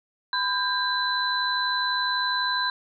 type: tone cluster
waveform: sine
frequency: 1005 / 1594 / 4014 Hz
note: B5 / G6 / B7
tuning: +30 / +28 / +27 cents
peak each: -27 dBFS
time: 0.33-2.7 s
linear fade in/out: 2 ms
effects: none